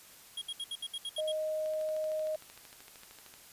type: tone bursts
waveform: square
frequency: 3282 Hz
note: G#7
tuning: 21 cents flat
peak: -36 dBFS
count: 9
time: 0.37-1.32 s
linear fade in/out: 5 ms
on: 46 ms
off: 67 ms
type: tone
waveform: sine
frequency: 622.3 Hz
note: D#5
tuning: in tune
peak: -31 dBFS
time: 1.18-2.36 s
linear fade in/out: 5 ms
type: click train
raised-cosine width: 0.2 ms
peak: -34 dBFS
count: 23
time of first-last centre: 1.66-3.339 s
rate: 13.1 Hz
effects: white hiss -55 dBFS RMS until 3.52 s + resampled to 32000 Hz